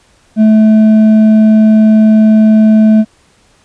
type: tone with hard clipping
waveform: sine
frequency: 217.2 Hz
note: A3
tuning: 22 cents flat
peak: -4 dBFS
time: 0.36-3.05 s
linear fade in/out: 50 ms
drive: 4 dB
effects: pink hiss -49 dBFS RMS until 3.64 s + resampled to 22050 Hz